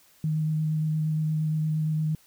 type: tone with vibrato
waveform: sine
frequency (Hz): 155.56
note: D#3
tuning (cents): 0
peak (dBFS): -23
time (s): 0.24-2.15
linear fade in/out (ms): 2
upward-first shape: square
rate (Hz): 8.6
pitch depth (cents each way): 10
effects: white hiss -59 dBFS RMS until 2.26 s